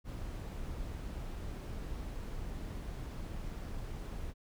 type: noise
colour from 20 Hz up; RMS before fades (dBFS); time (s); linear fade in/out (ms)
brown; -41; 0.04-4.34; 50
effects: none